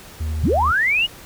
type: tone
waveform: triangle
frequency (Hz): 77.78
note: D#2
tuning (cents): 0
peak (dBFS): -19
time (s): 0.2-0.72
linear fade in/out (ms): 10
type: linear sweep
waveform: sine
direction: up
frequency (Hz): 32.7 to 2960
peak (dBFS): -15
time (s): 0.42-1.07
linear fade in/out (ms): 20
effects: pink hiss -41 dBFS RMS until 1.25 s